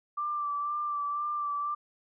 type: tone with vibrato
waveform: sine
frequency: 1174.7 Hz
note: D6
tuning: in tune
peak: -29 dBFS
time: 0.17-1.75 s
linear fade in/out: 10 ms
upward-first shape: sine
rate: 2 Hz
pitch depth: 26 cents each way
effects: none